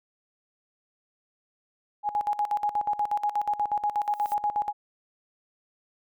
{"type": "tone with tremolo", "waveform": "sine", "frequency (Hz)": 830.6, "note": "G#5", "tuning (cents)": 0, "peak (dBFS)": -22, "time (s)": [2.03, 4.73], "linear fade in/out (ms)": 50, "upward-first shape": "square", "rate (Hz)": 8.3, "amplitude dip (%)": 80}
{"type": "noise with exponential growth", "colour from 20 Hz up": "violet", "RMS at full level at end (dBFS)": -42, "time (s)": [3.92, 4.34], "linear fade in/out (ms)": 0, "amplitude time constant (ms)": 91}
{"effects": []}